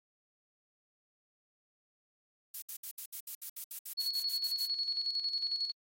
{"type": "noise bursts", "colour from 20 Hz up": "violet", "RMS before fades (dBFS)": -40, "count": 15, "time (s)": [2.54, 4.665], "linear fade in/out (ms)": 5, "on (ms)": 81, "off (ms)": 65}
{"type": "tone with tremolo", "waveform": "sine", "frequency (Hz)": 4365, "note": "C#8", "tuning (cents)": -28, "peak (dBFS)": -30, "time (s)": [3.97, 5.72], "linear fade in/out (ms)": 20, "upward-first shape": "square", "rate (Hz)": 11, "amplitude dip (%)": 55}
{"effects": ["AAC 48 kbps"]}